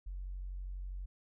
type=tone; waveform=sine; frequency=46.16 Hz; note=F#1; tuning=3 cents flat; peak=-38 dBFS; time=0.06-1.06 s; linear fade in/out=10 ms; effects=tanh soft clip ceiling -34 dBFS